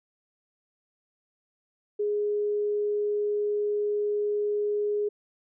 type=tone; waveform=sine; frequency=415.3 Hz; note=G#4; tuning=in tune; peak=-24 dBFS; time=1.99-5.09 s; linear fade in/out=10 ms; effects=none